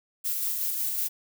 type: noise with tremolo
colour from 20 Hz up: violet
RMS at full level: -28 dBFS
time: 0.24-1.09 s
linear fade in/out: 20 ms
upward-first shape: square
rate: 5.4 Hz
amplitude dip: 25%
effects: none